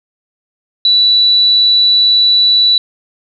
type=tone; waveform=sine; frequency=3951 Hz; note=B7; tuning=in tune; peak=-6 dBFS; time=0.85-2.78 s; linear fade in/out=2 ms; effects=none